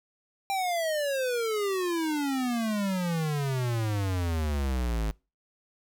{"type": "exponential sweep", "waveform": "square", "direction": "down", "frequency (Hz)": [796, 51.91], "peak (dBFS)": -27, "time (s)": [0.5, 5.11], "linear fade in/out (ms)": 0, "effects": ["noise-tail reverb RT60 0.3 s tail -25 dB re dry"]}